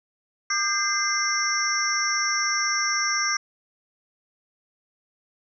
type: tone cluster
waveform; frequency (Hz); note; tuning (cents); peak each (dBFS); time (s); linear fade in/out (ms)
sine; 1202 / 1586 / 2074 / 5520 / 5970; D6 / G6 / C7 / F8 / F#8; +40 / +20 / -16 / -21 / +15; -28; 0.5-3.37; 5
effects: none